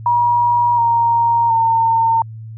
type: tone with pitch steps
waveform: sine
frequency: 957 / 933 / 909.6 Hz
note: A#5 / A#5 / A#5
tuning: +45 / +1 / -43 cents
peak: -11 dBFS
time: 0.06-2.22 s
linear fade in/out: 2 ms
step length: 720 ms
effects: added 111 Hz sine -29 dBFS peak until 2.57 s